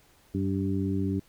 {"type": "harmonic tone with a mistuned harmonic", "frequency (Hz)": 96.2, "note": "G2", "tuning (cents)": -32, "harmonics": [1, 2, 3, 4], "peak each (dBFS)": [-30, -30, -30, -36], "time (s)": [0.34, 1.2], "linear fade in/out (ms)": 10, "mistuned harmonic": 4, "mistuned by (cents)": 21, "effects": ["pink hiss -61 dBFS RMS until 1.28 s"]}